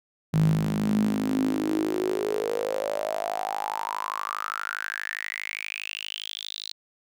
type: tone with high-pass filter sweep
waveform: sawtooth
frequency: 52.4 Hz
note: G#1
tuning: 16 cents sharp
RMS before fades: -28 dBFS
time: 0.33-6.72 s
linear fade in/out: 5 ms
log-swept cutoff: 150 to 4100 Hz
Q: 9.4
effects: none